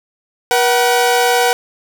sawtooth tone pair together, 481.1 / 754 Hz, B4 / F#5, -45 / +32 cents, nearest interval minor sixth, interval 777 cents, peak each -10 dBFS, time 0.51-1.53 s, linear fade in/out 0 ms, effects none

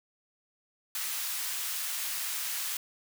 white high-pass noise, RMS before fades -34 dBFS, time 0.95-2.77 s, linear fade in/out 2 ms, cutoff 1200 Hz, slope 12 dB/octave, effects none

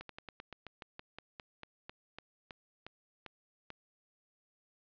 slowing click train, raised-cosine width 0.3 ms, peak -29 dBFS, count 18, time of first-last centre 0.01-3.704 s, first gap 83 ms, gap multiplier 1.11, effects resampled to 11025 Hz + 10-bit

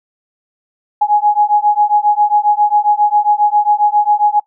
sine beating tone pair, 830.6 / 838 Hz, G#5 / G#5, 0 / +15 cents, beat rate 7.4 Hz, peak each -12 dBFS, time 1.01-4.4 s, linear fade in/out 10 ms, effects noise-tail reverb RT60 0.1 s tail -20 dB re dry

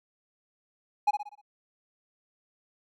triangle tone with echo, 830.6 Hz, G#5, in tune, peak -17 dBFS, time 1.07-1.11 s, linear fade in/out 10 ms, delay 61 ms, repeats 5, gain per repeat -7 dB, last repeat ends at 1.415 s, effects none

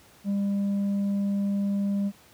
sine tone with tanh clipping, 200 Hz, G3, 35 cents sharp, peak -24 dBFS, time 0.24-2.12 s, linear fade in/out 50 ms, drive 3 dB, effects pink hiss -55 dBFS RMS until 2.33 s + high-pass 80 Hz 12 dB/octave

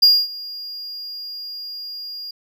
triangle tone with ADSR envelope, 4830 Hz, D8, 48 cents sharp, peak -6 dBFS, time 0.02-2.31 s, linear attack 12 ms, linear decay 240 ms, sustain -22 dB, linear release 4 ms, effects none

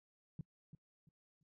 sine tone with echo, 154.5 Hz, D#3, 12 cents flat, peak -40 dBFS, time 0.39-0.41 s, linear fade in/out 2 ms, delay 340 ms, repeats 3, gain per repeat -11 dB, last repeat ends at 1.43 s, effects noise-tail reverb RT60 0.1 s tail -26 dB re dry

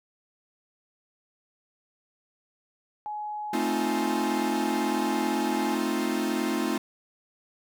sine tone, 842 Hz, G#5, 24 cents sharp, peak -31 dBFS, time 3.06-5.75 s, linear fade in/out 0 ms
45% pulse chord, F dominant seventh, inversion first, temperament equal, 220 / 261.6 / 311.1 / 349.2 Hz, A3 / C4 / Eb4 / F4, 0 / 0 / 0 / 0 cents, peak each -31 dBFS, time 3.53-6.78 s, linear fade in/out 5 ms
effects none

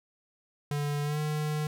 square tone with pitch glide, 145.6 to 151.61 Hz, D3 to D#3, -15 to -45 cents, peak -29 dBFS, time 0.71-1.67 s, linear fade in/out 2 ms, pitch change +70 cents, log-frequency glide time 1.03-1.19 s, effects none

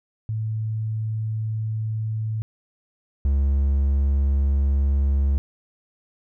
sine / triangle tone pair in turn, 109.7 / 69.32 Hz, A2 / C#2, -5 / +1 cents, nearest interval minor sixth, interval 794 cents, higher first, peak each -23 / -15 dBFS, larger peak second, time 0.29-2.42 / 3.25-5.38 s, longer neither, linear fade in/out 0 ms, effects none

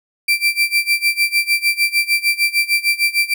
35% pulse tone with tremolo, 2349 Hz, D7, in tune, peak -9 dBFS, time 0.28-3.34 s, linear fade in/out 5 ms, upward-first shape sine, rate 6.6 Hz, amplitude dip 90%, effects none

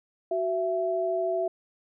sine tone pair together, 373.7 / 665.9 Hz, F#4 / E5, +17 / +17 cents, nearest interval minor seventh, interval 1000 cents, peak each -29 / -26 dBFS, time 0.31-1.48 s, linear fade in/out 5 ms, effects none

